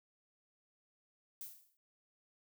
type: noise with exponential decay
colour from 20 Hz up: violet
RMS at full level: -43 dBFS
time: 1.41-1.77 s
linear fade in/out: 1 ms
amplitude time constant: 78 ms
effects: none